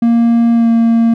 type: tone with pitch glide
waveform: triangle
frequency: 233.1 to 229.9 Hz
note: A#3 to A#3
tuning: 0 to -24 cents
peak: -5 dBFS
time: 0.02-1.14 s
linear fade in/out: 5 ms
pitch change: -24 cents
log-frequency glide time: 0.53-0.69 s
effects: none